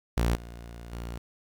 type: tone with level steps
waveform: sawtooth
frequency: 58.27 Hz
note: A#1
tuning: in tune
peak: -19 / -37 / -31 dBFS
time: 0.17-1.18 s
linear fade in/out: 5 ms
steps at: 0.35 / 0.92 s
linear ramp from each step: 2 ms
effects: 10-bit